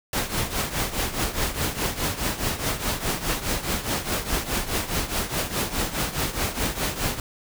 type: noise with tremolo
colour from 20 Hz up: pink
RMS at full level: -23 dBFS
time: 0.13-7.2 s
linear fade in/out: 2 ms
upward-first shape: triangle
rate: 4.8 Hz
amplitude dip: 80%
effects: none